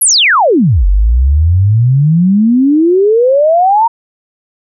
sine exponential two-way sweep, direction down then up, 12000 to 45 to 941 Hz, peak -5 dBFS, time 0.01-3.88 s, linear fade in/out 10 ms, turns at 0.86 s, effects none

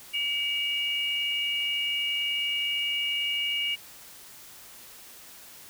sine tone pair together, 2282 / 2853 Hz, C#7 / F7, +50 / +36 cents, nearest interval major third, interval 386 cents, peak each -31 / -27 dBFS, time 0.13-3.76 s, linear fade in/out 20 ms, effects white hiss -48 dBFS RMS until 5.69 s

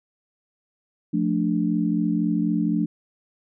sine chord, D minor, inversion first, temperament just, 176.2 / 220.2 / 293.7 Hz, F3 / A3 / D4, +16 / +2 / 0 cents, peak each -24 dBFS, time 1.13-2.86 s, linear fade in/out 10 ms, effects none

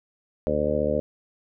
harmonic tone, 74.7 Hz, D2, 30 cents sharp, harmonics 1 / 2 / 3 / 4 / 5 / 6 / 7 / 8, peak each -33 / -34 / -30 / -32 / -36 / -29 / -26 / -27 dBFS, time 0.47-1 s, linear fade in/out 0 ms, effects none

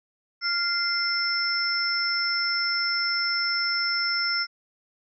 sine tone cluster, 1397 / 2081 / 5310 Hz, F6 / C7 / E8, 0 / -10 / +12 cents, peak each -28 / -30 / -25 dBFS, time 0.41-4.47 s, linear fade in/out 50 ms, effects none

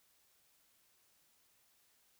silence, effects white hiss -72 dBFS RMS until 2.19 s

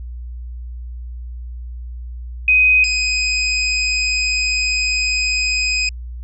sine / 25% pulse tone pair in turn, 2509 / 2509 Hz, D#7 / D#7, +14 / +14 cents, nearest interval unison, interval 0 cents, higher neither, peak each -9 / -12 dBFS, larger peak first, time 2.48-2.84 / 2.84-5.89 s, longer second, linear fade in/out 2 ms, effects added 60 Hz sine -27 dBFS peak until 6.23 s + resampled to 24000 Hz

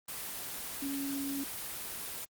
sine tone in noise, 277.2 Hz, C#4, in tune, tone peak -34 dBFS, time 0.82-1.44 s, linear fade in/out 5 ms, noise white, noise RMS -40 dBFS, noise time 0.08-2.25 s, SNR +3 dB, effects Opus 24 kbps

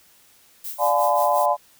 violet noise with tremolo, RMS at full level -31 dBFS, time 0.64-1.46 s, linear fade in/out 5 ms, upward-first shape sine, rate 5.6 Hz, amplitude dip 70%
sine chord, D diminished seventh, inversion none, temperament just, 587.3 / 704.8 / 845.8 / 1014.9 Hz, D5 / F5 / Ab5 / Cb6, 0 / +16 / +31 / +47 cents, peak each -22 dBFS, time 0.78-1.57 s, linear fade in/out 50 ms
effects white hiss -55 dBFS RMS until 1.79 s

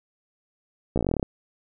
slowing click train, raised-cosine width 2 ms, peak -11 dBFS, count 13, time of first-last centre 0.96-1.228 s, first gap 15 ms, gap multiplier 1.07, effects none

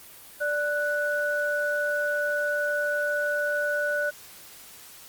sine tone pair together, 587.3 / 1479.9 Hz, D5 / F#6, 0 / 0 cents, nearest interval octave + major third, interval 1600 cents, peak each -27 / -26 dBFS, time 0.4-4.11 s, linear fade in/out 20 ms, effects white hiss -47 dBFS RMS until 5.08 s + Opus 32 kbps

